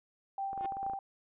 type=tone with tremolo; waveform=sine; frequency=784 Hz; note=G5; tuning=in tune; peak=-32 dBFS; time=0.38-0.99 s; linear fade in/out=2 ms; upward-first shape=triangle; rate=4.6 Hz; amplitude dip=45%
type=clicks; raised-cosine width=1 ms; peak=-32 dBFS; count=10; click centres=0.531 / 0.577 / 0.61 / 0.647 / 0.722 / 0.769 / 0.83 / 0.865 / 0.898 / 0.935 s
type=tone with exponential growth; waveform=sawtooth; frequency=358.6 Hz; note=F4; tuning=46 cents sharp; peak=-35 dBFS; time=0.55-0.66 s; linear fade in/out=2 ms; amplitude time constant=22 ms
effects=resampled to 8000 Hz